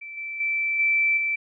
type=tone with level steps; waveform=sine; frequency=2329 Hz; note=D7; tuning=15 cents flat; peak=-35 / -30 / -22 / -18 / -22 dBFS; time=0.01-1.36 s; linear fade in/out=10 ms; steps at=0.17 / 0.4 / 0.79 / 1.17 s; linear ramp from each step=5 ms; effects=none